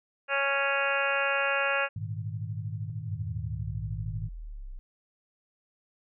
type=harmonic tone; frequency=277.2 Hz; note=C#4; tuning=in tune; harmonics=2 / 3 / 4 / 5 / 6 / 7 / 8 / 9 / 10; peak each=-31 / -36 / -36 / -31 / -31 / -39 / -39 / -33 / -34 dBFS; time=0.28-1.89 s; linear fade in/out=50 ms
type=chord; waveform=sine; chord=Ab suspended second; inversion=none; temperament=equal; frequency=103.83 / 116.54 / 155.56 Hz; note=Ab2 / Bb2 / Eb3; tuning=0 / 0 / 0 cents; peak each=-34 / -37 / -39 dBFS; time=1.96-4.29 s; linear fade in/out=5 ms
type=exponential sweep; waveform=sine; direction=down; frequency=110 to 30.4 Hz; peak=-37 dBFS; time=2.9-4.79 s; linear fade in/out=0 ms
effects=none